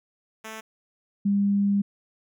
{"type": "tone pair in turn", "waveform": ["5% pulse", "sine"], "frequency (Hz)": [220, 200.8], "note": ["A3", "G3"], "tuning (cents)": [0, 42], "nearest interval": "major second", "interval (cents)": 158, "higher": "first", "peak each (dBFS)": [-25, -19], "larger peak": "second", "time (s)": [[0.44, 0.61], [1.25, 1.82]], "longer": "second", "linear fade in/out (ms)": 10, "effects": []}